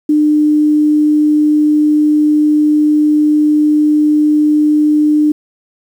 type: tone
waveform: sine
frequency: 301.1 Hz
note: D4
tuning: 43 cents sharp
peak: -7 dBFS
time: 0.09-5.32 s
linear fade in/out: 5 ms
effects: 7-bit